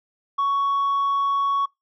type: tone with tanh clipping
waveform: triangle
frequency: 1115 Hz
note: C#6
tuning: 10 cents sharp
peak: -19 dBFS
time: 0.38-1.66 s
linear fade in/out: 10 ms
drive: 6 dB
effects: noise-tail reverb RT60 0.2 s tail -26 dB re dry